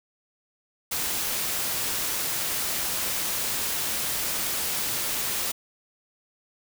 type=noise; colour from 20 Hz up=white; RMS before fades=-28 dBFS; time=0.91-5.52 s; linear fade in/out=10 ms; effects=none